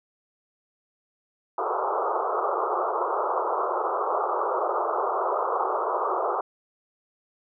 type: band-pass noise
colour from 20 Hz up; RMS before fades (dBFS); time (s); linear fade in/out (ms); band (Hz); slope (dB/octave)
white; -26; 1.58-6.41; 5; 360 to 1300; 96
effects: none